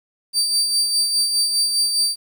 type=tone with tremolo; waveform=30% pulse; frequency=4649 Hz; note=D8; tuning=18 cents flat; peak=-12 dBFS; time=0.33-2.16 s; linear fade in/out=50 ms; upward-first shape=sine; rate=4.9 Hz; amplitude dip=45%; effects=9-bit